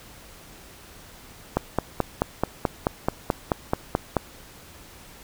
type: click train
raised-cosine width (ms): 1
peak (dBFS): -6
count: 13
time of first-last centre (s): 1.57-4.167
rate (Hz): 4.62
effects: pink hiss -47 dBFS RMS until 5.23 s